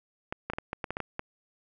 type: clicks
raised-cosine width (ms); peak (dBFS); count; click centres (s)
0.5; -17; 10; 0.325 / 0.5 / 0.535 / 0.585 / 0.731 / 0.842 / 0.906 / 0.969 / 1.003 / 1.194
effects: none